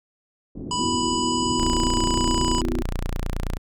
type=low-pass noise; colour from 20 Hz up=white; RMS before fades=-33 dBFS; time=0.55-2.6 s; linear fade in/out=5 ms; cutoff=330 Hz; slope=24 dB/octave
type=harmonic tone; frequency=987.8 Hz; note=B5; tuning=in tune; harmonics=1 / 3 / 5 / 7 / 8; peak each=-25 / -30 / -32 / -33 / -34 dBFS; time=0.71-2.61 s; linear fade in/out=2 ms
type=chord; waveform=sine; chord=B suspended fourth; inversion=none; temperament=equal; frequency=246.9 / 329.6 / 370 Hz; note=B3 / E4 / F#4; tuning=0 / 0 / 0 cents; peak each=-27 / -28 / -31 dBFS; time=0.79-2.82 s; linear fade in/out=2 ms
type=tone; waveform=sawtooth; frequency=29.41 Hz; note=A#0; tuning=16 cents sharp; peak=-20 dBFS; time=1.58-3.58 s; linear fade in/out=20 ms
effects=none